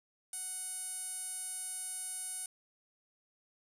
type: tone with band-pass filter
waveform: sawtooth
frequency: 740 Hz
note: F#5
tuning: in tune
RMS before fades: -41 dBFS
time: 0.33-2.46 s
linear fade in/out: 2 ms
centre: 9600 Hz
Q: 7.3
effects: none